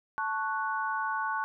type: chord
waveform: sine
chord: F# minor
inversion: first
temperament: equal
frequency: 880 / 1108.7 / 1480 Hz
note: A5 / C#6 / F#6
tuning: 0 / 0 / 0 cents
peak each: -33 dBFS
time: 0.18-1.44 s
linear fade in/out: 0 ms
effects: none